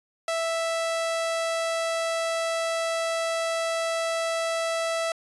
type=tone; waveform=sawtooth; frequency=659.3 Hz; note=E5; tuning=in tune; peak=-21 dBFS; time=0.28-5.12 s; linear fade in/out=2 ms; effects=resampled to 24000 Hz